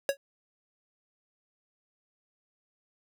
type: tone with exponential decay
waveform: square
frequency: 554.4 Hz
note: C#5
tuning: in tune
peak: -21 dBFS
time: 0.09-0.17 s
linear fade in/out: 1 ms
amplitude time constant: 16 ms
effects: none